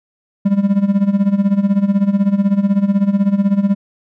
triangle tone with tremolo, 199 Hz, G3, 26 cents sharp, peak -6 dBFS, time 0.45-3.75 s, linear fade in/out 10 ms, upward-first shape sine, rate 16 Hz, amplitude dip 80%, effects none

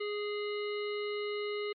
harmonic tone, 415.3 Hz, G#4, in tune, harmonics 1 / 3 / 5 / 7 / 9 / 10, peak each -34 / -45 / -43 / -46 / -52 / -51 dBFS, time 0-1.73 s, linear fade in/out 10 ms, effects Opus 48 kbps

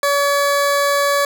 20% pulse tone, 568 Hz, C#5, 42 cents sharp, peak -9 dBFS, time 0.03-1.25 s, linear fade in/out 2 ms, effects none

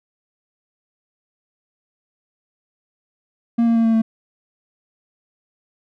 triangle tone with pitch steps, 233.1 / 230.7 / 228.3 / 225.9 / 223.6 Hz, A#3 / A#3 / A#3 / A3 / A3, 0 / -18 / -36 / +46 / +28 cents, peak -11 dBFS, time 3.58-4.02 s, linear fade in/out 10 ms, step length 88 ms, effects none

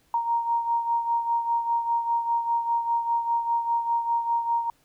sine beating tone pair, 932.3 / 937.3 Hz, A#5 / A#5, 0 / +9 cents, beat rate 5 Hz, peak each -23 / -30 dBFS, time 0.14-4.7 s, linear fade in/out 2 ms, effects pink hiss -64 dBFS RMS until 4.84 s

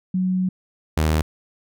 sine / sawtooth tone pair in turn, 185 / 78.14 Hz, F#3 / D#2, 0 / +8 cents, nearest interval octave + minor third, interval 1492 cents, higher first, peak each -18 / -13 dBFS, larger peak second, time 0.14-0.49 / 0.97-1.22 s, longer first, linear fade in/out 5 ms, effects none

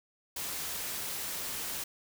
white noise, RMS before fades -37 dBFS, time 0.36-1.84 s, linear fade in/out 5 ms, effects none

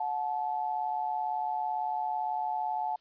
sine tone pair together, 729.1 / 867 Hz, F#5 / A5, -26 / -26 cents, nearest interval minor third, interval 300 cents, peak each -33 / -31 dBFS, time 0-2.96 s, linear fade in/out 5 ms, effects white hiss -67 dBFS RMS until 3 s + resampled to 11025 Hz

